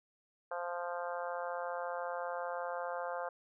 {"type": "harmonic tone", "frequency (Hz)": 174.61, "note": "F3", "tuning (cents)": 0, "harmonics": [3, 4, 5, 6, 7, 8, 9], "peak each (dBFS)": [-40, -42, -44, -46, -47, -48, -49], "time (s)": [0.51, 3.29], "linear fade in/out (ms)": 5, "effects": []}